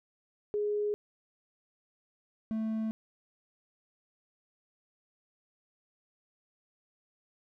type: tone pair in turn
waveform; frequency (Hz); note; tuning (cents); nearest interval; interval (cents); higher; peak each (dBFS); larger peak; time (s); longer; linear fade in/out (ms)
sine / triangle; 416.1 / 220.4; G#4 / A3; +3 / +3; major seventh; 1100; first; -28; neither; 0.54-0.94 / 2.51-2.91; neither; 0
effects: none